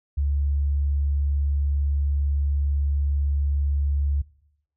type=tone; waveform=sine; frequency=71.1 Hz; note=C#2; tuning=45 cents sharp; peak=-20 dBFS; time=0.17-4.22 s; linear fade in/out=10 ms; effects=noise-tail reverb RT60 0.8 s tail -21 dB re dry